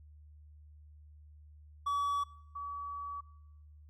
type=tone pair in turn; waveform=triangle / sine; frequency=1140 / 1140 Hz; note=C#6 / C#6; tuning=+48 / +48 cents; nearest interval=unison; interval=0 cents; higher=neither; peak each=-28 / -38 dBFS; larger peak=first; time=1.86-2.24 / 2.55-3.21 s; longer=second; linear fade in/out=10 ms; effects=noise-tail reverb RT60 0.9 s tail -21 dB re dry + added 75 Hz sine -53 dBFS peak until 3.89 s